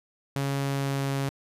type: tone with pitch glide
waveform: sawtooth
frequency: 138.59 to 137.47 Hz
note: C#3 to C#3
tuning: 0 to -14 cents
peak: -22 dBFS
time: 0.36-1.29 s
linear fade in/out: 0 ms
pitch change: -14 cents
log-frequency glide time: 0.6-1.12 s
effects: resampled to 32000 Hz